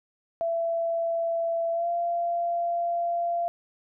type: tone with pitch glide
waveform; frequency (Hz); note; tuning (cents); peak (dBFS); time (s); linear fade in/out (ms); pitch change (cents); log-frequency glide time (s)
sine; 669 to 687.8; E5 to F5; +25 to -27; -24; 0.41-3.48; 0; +48; 1.72-1.88
effects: none